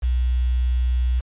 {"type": "tone with quantisation", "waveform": "sine", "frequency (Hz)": 61.74, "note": "B1", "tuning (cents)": 0, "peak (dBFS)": -17, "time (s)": [0.02, 1.21], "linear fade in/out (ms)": 20, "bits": 7, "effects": ["resampled to 8000 Hz"]}